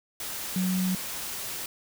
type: tone in noise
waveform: sine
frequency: 185 Hz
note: F#3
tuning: in tune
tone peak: -24 dBFS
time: 0.56-0.95 s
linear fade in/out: 2 ms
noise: white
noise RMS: -35 dBFS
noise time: 0.2-1.66 s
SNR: +8 dB
effects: none